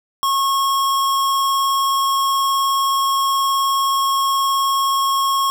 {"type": "tone with vibrato", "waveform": "square", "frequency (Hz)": 1091, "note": "C#6", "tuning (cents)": -28, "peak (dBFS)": -16, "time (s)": [0.23, 5.5], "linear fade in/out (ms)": 0, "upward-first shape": "triangle", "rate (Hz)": 19, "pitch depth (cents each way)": 9, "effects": []}